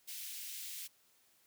white high-pass noise, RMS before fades -45 dBFS, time 0.07-0.88 s, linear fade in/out 20 ms, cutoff 2200 Hz, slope 24 dB/octave, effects white hiss -70 dBFS RMS until 1.46 s + high-pass 80 Hz 12 dB/octave

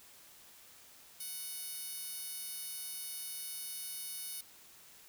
10% pulse tone with high-pass filter, 740 Hz, F#5, in tune, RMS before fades -43 dBFS, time 1.2-4.41 s, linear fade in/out 5 ms, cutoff 8100 Hz, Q 0.74, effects white hiss -58 dBFS RMS until 5.08 s

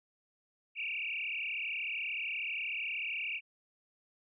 sine tone with frequency modulation, 2538 Hz, D#7, 34 cents sharp, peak -34 dBFS, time 0.75-3.41 s, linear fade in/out 50 ms, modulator 36.5 Hz, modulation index 7.3, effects none

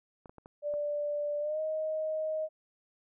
clicks, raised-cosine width 1 ms, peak -35 dBFS, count 5, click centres 0.258 / 0.295 / 0.383 / 0.459 / 0.739 s
sine tone with pitch glide, 587.3 to 625.8 Hz, D5 to D#5, 0 to +10 cents, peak -30 dBFS, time 0.62-2.49 s, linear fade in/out 50 ms, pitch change +110 cents, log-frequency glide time 1.4-1.6 s
effects none

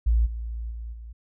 sine tone with level steps, 57 Hz, A#1, 38 cents flat, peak -17 / -29 / -32 / -37 dBFS, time 0.06-1.13 s, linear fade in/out 10 ms, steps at 0.25 / 0.7 / 0.92 s, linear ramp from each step 20 ms, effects none

